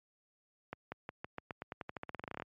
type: accelerating click train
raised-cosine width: 0.5 ms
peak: -25 dBFS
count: 22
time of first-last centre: 0.73-2.422 s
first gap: 190 ms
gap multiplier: 0.9
effects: high-pass 80 Hz 12 dB/octave + MP3 64 kbps